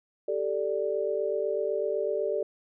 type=chord; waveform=sine; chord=G suspended second; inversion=none; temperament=equal; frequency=392 / 440 / 587.3 Hz; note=G4 / A4 / D5; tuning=0 / 0 / 0 cents; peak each=-31 / -30 / -30 dBFS; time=0.28-2.43 s; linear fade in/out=5 ms; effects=none